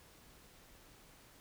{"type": "silence", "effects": ["pink hiss -61 dBFS RMS until 1.4 s"]}